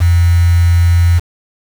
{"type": "tone with quantisation", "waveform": "sine", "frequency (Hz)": 86, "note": "F2", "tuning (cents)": -26, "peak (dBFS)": -6, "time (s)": [0, 1.2], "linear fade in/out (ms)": 20, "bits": 4, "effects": []}